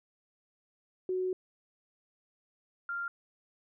sine tone pair in turn, 370 / 1392.5 Hz, F#4 / F6, 0 / -5 cents, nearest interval octave + major seventh, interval 2295 cents, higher second, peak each -29 / -33 dBFS, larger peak first, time 1.09-1.33 / 2.89-3.08 s, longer first, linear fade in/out 2 ms, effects none

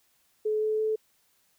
sine tone with pitch steps, 429.2 / 432.2 / 435.2 Hz, A4 / A4 / A4, -43 / -31 / -19 cents, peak -24 dBFS, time 0.45-0.96 s, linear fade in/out 10 ms, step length 170 ms, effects white hiss -68 dBFS RMS until 1.58 s

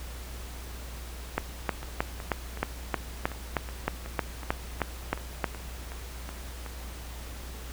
two click trains, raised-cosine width 0.5 ms, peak -10 / -24 dBFS, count 14 / 14, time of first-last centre 1.38-5.442 / 1.83-6.663 s, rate 3.2 / 2.69 Hz, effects added 60 Hz sine -39 dBFS peak until 7.72 s + pink hiss -45 dBFS RMS until 7.72 s

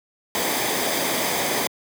pink noise with comb filter, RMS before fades -23 dBFS, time 0.35-1.67 s, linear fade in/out 0 ms, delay 0.72 ms, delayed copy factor -0.5, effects high-pass 200 Hz 12 dB/octave

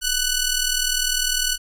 10% pulse ring-modulated tone, 1480 Hz, F#6, in tune, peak -8 dBFS, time 0.01-1.58 s, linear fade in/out 50 ms, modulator 1460 Hz, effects none

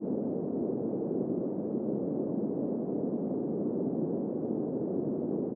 pink band-pass noise, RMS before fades -32 dBFS, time 0-5.55 s, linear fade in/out 50 ms, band 200 to 460 Hz, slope 24 dB/octave, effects none

